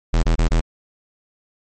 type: tone bursts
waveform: square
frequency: 41.2 Hz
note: E1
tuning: in tune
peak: -14 dBFS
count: 4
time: 0.13-0.608 s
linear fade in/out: 10 ms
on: 100 ms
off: 26 ms
effects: MP3 32 kbps